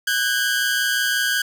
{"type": "tone pair together", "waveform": "sawtooth", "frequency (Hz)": [1498.5, 1624], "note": ["F#6", "G#6"], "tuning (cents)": [22, -39], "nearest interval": "minor second", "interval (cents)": 139, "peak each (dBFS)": [-19, -17], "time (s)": [0.07, 1.42], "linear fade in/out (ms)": 5, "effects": []}